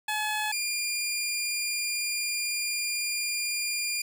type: tone pair in turn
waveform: 15% pulse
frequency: 853 / 2406 Hz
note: G#5 / D7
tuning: +46 / +41 cents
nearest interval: octave + tritone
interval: 1795 cents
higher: second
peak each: -21 dBFS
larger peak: neither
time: 0.08-0.52 / 0.52-4.02 s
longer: second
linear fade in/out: 5 ms
effects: none